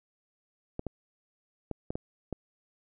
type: clicks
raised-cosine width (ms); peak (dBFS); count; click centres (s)
2; -20; 6; 0.794 / 0.867 / 1.713 / 1.905 / 1.955 / 2.327
effects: none